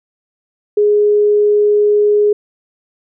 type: tone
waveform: sine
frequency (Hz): 416.1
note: G#4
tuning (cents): +3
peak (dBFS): -8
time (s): 0.77-2.33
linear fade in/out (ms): 5
effects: none